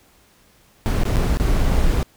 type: noise with dropouts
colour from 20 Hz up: brown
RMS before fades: -17 dBFS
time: 0.86-2.03 s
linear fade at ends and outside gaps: 0 ms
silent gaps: 1.034-1.053 / 1.158-1.168 / 1.371-1.399 s
effects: pink hiss -55 dBFS RMS until 2.16 s